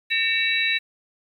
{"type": "tone cluster", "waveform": "sine", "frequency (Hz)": [1821, 2272, 2675, 3899], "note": ["A#6", "C#7", "E7", "B7"], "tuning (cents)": [-41, 42, 25, -23], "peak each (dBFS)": -25, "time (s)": [0.1, 0.79], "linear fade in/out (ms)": 20, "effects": ["9-bit"]}